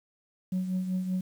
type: tone with tremolo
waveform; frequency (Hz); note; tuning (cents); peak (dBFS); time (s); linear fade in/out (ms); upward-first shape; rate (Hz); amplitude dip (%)
sine; 185; F#3; 0; -23; 0.52-1.21; 5; triangle; 5.2; 65
effects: tanh soft clip ceiling -24 dBFS + 9-bit